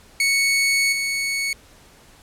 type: tone with level steps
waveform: sawtooth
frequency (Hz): 2217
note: C#7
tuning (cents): 0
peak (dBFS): -13 / -18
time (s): 0.2-1.53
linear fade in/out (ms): 2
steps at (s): 0.92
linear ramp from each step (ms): 10
effects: pink hiss -50 dBFS RMS until 2.22 s + low-pass 12000 Hz 12 dB/octave